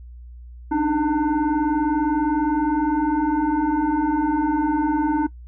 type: tone with frequency modulation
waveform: sine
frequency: 307.4 Hz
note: D#4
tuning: 21 cents flat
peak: -17 dBFS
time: 0.71-5.27 s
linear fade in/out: 10 ms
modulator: 595 Hz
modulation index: 1.1
effects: noise-tail reverb RT60 0.1 s tail -20 dB re dry + added 60 Hz sine -37 dBFS peak until 5.47 s